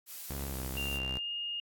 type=noise; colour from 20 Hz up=blue; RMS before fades=-43 dBFS; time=0.06-1 s; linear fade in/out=50 ms
type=tone with vibrato; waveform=sawtooth; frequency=67.1 Hz; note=C2; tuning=44 cents sharp; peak=-33 dBFS; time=0.3-1.18 s; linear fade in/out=5 ms; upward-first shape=square; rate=2.2 Hz; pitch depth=45 cents each way
type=tone with pitch glide; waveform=sine; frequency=2783 to 2841 Hz; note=F7 to F7; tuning=-7 to +29 cents; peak=-34 dBFS; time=0.77-1.6 s; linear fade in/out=2 ms; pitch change=+36 cents; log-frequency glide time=1-1.3 s
effects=AAC 64 kbps